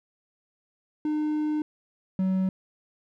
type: tone pair in turn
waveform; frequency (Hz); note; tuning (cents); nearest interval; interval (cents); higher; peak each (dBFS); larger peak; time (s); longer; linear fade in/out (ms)
triangle; 303.7 / 188.47; D#4 / F#3; -42 / +32; minor sixth; 826; first; -22 / -20; second; 1.05-1.62 / 2.19-2.49; first; 2
effects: none